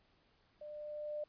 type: tone with level ramp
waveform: sine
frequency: 598 Hz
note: D5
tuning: 31 cents sharp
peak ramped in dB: -46 to -37 dBFS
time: 0.61-1.24 s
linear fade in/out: 5 ms
effects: pink hiss -72 dBFS RMS until 1.28 s + resampled to 11025 Hz